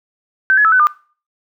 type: tone with pitch steps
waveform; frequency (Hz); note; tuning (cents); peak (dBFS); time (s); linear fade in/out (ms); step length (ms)
sine; 1544 / 1694 / 1310 / 1508 / 1204; G6 / G#6 / E6 / F#6 / D6; -27 / +34 / -11 / +32 / +43; -8; 0.5-0.87; 0; 74
effects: noise-tail reverb RT60 0.4 s tail -20 dB re dry